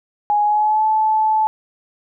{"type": "tone with pitch glide", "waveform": "sine", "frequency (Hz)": [832, 868.8], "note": ["G#5", "A5"], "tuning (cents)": [3, -22], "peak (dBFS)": -13, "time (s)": [0.3, 1.47], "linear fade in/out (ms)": 0, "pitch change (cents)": 75, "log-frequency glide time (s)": [0.43, 0.85], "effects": []}